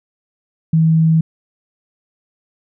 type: tone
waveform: sine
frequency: 161.1 Hz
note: E3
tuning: 39 cents flat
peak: -9 dBFS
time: 0.73-1.21 s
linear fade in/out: 5 ms
effects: none